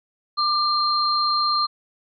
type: tone pair together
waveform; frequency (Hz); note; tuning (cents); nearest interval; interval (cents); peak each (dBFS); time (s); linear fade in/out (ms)
sine; 1192 / 4180; D6 / C8; +25 / -2; octave + minor seventh; 2173; -20 / -22; 0.37-1.67; 20
effects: none